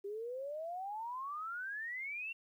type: exponential sweep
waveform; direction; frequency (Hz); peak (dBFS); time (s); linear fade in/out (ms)
sine; up; 392 to 2759; -39; 0.04-2.33; 10
effects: 12-bit